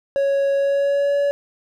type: tone with pitch glide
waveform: triangle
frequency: 554.4 to 568.3 Hz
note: C#5 to C#5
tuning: 0 to +43 cents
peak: -14 dBFS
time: 0.16-1.31 s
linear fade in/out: 0 ms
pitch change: +43 cents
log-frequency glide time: 0.55-1.16 s
effects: none